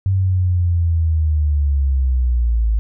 sine linear sweep, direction down, 96.9 to 53.3 Hz, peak -13 dBFS, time 0.06-2.79 s, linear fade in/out 0 ms, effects none

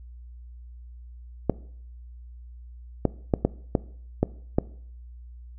clicks, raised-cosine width 2 ms, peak -6 dBFS, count 7, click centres 1.497 / 3.053 / 3.338 / 3.45 / 3.752 / 4.23 / 4.585 s, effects noise-tail reverb RT60 0.6 s tail -20 dB re dry + added 60 Hz sine -41 dBFS peak until 5.58 s

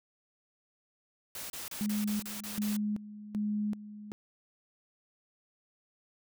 white noise bursts, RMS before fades -41 dBFS, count 8, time 1.35-2.767 s, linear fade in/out 2 ms, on 150 ms, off 31 ms
sine tone with tremolo, 209.4 Hz, G#3, 15 cents sharp, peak -29 dBFS, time 1.81-4.12 s, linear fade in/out 0 ms, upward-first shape square, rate 1.3 Hz, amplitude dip 80%
effects none

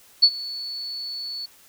sine tone with ADSR envelope, 4435 Hz, C#8, in tune, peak -8 dBFS, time 0.22-1.46 s, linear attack 15 ms, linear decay 60 ms, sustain -21 dB, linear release 8 ms, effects white hiss -53 dBFS RMS until 1.68 s

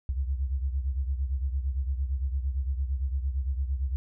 sine beating tone pair, 65.41 / 74.21 Hz, C2 / D2, 0 / +19 cents, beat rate 8.8 Hz, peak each -27 / -33 dBFS, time 0.09-3.96 s, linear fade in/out 0 ms, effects none

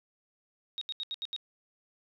sine tone bursts, 3759 Hz, A#7, 14 cents sharp, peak -33 dBFS, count 6, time 0.78-1.363 s, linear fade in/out 0 ms, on 33 ms, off 77 ms, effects none

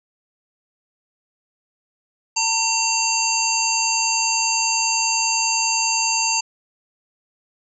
harmonic tone with a mistuned harmonic, 910 Hz, A#5, 42 cents flat, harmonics 1 / 3 / 5 / 7 / 8, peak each -24 / -24 / -24 / -24 / -24 dBFS, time 2.36-6.41 s, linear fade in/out 10 ms, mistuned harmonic 5, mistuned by +58 cents, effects none

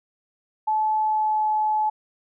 sine tone with pitch glide, 864 to 858 Hz, A5 to A5, -32 to -44 cents, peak -19 dBFS, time 0.67-1.9 s, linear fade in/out 10 ms, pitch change -12 cents, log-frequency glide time 0.99-1.48 s, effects none

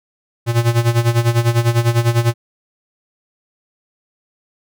square tone with tremolo, 117.5 Hz, A#2, 14 cents sharp, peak -10 dBFS, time 0.46-2.34 s, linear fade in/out 50 ms, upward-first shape sine, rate 10 Hz, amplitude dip 80%, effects none

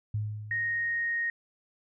sine tone with exponential decay, 106 Hz, G#2, 36 cents sharp, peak -26 dBFS, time 0.14-1.16 s, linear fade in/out 5 ms, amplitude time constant 220 ms
sine tone, 1864.7 Hz, A#6, in tune, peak -27 dBFS, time 0.51-1.3 s, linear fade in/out 2 ms
effects none

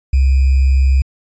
sine tone with sample-and-hold, 66.7 Hz, C2, 34 cents sharp, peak -8 dBFS, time 0.13-1.02 s, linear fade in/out 5 ms, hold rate 2450 Hz, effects resampled to 16000 Hz

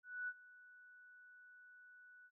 sine tone with ADSR envelope, 1480 Hz, F#6, in tune, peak -39 dBFS, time 0.03-2.31 s, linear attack 250 ms, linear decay 49 ms, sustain -20 dB, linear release 56 ms, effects none

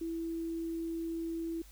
sine tone, 330.7 Hz, E4, 6 cents sharp, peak -34 dBFS, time 0.01-1.62 s, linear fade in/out 5 ms, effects added 50 Hz sine -53 dBFS peak until 1.71 s + white hiss -60 dBFS RMS until 1.71 s

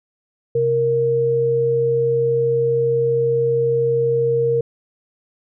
sine tone pair together, 130.85 / 466.3 Hz, C3 / A#4, 0 / +1 cents, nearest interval octave + minor seventh, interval 2201 cents, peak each -24 / -15 dBFS, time 0.55-4.61 s, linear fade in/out 5 ms, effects none

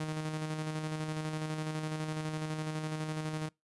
sawtooth tone with tremolo, 155.56 Hz, D#3, in tune, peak -29 dBFS, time 0-3.49 s, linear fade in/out 5 ms, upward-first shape square, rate 12 Hz, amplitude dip 35%, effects noise-tail reverb RT60 0.2 s tail -25 dB re dry + resampled to 24000 Hz

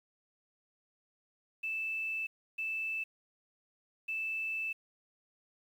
sine tone bursts at uneven times, 2637 Hz, E7, in tune, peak -33 dBFS, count 3, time 1.63-2.27 / 2.58-3.04 / 4.08-4.73 s, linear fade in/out 10 ms, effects 10-bit

